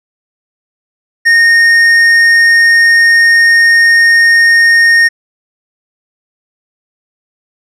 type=tone with tanh clipping; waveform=sine; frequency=1846 Hz; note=A#6; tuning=17 cents flat; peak=-5 dBFS; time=1.25-5.09 s; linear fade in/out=20 ms; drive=8 dB; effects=none